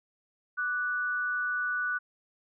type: tone pair together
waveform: sine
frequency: 1174.7 / 1478.6 Hz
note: D6 / F#6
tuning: 0 / -2 cents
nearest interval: major third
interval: 398 cents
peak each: -37 / -28 dBFS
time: 0.57-1.99 s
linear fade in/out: 20 ms
effects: none

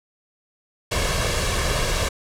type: noise with comb filter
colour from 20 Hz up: pink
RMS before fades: -22 dBFS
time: 0.91-2.09 s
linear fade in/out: 10 ms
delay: 1.8 ms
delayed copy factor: +0.6
effects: low-pass 9000 Hz 12 dB/octave

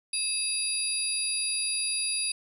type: tone cluster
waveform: sine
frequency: 2599 / 3832 / 4792 / 9860 Hz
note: E7 / A#7 / D8 / D#9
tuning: -25 / +47 / +34 / -17 cents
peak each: -35 / -38 / -32 / -29 dBFS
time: 0.13-2.32 s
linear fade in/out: 5 ms
effects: 10-bit

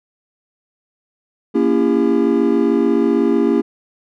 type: chord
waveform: triangle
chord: A# diminished seventh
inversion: none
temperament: just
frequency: 233.1 / 279.7 / 335.6 / 402.8 Hz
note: A#3 / C#4 / E4 / G4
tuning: 0 / +16 / +31 / +47 cents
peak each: -16 dBFS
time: 1.54-3.62 s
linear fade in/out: 20 ms
effects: none

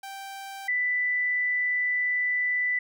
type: tone pair in turn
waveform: sawtooth / sine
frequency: 783 / 1985.6 Hz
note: G5 / B6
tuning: -2 / +9 cents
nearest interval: octave + major third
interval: 1611 cents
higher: second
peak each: -33 / -23 dBFS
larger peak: second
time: 0.03-0.68 / 0.68-2.79 s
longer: second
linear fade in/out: 5 ms
effects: none

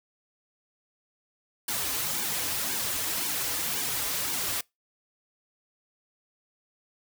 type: noise with flanger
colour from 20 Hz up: white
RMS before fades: -30 dBFS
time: 1.68-4.61 s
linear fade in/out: 5 ms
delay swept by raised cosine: 1.5 to 5.5 ms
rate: 1.9 Hz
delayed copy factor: -0.85
effects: noise-tail reverb RT60 0.2 s tail -25 dB re dry

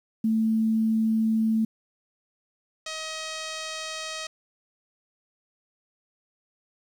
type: tone pair in turn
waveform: sine / 5% pulse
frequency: 221.6 / 632.4 Hz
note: A3 / D#5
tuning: +13 / +28 cents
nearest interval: octave + tritone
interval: 1815 cents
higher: second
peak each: -20 / -20 dBFS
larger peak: neither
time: 0.24-1.65 / 2.86-4.27 s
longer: neither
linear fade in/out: 5 ms
effects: low-pass 7000 Hz 12 dB/octave + 9-bit

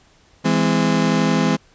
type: chord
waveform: 35% pulse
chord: E augmented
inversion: none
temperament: just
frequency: 164.81 / 206 / 257.5 Hz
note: E3 / G#3 / B#3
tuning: 0 / -14 / -28 cents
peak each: -18 dBFS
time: 0.44-1.57 s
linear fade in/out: 20 ms
effects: pink hiss -54 dBFS RMS until 1.74 s + resampled to 16000 Hz

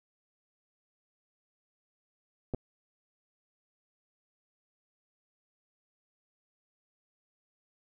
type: clicks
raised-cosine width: 2 ms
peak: -21 / -21 dBFS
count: 2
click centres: 2.538 / 2.546 s
effects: none

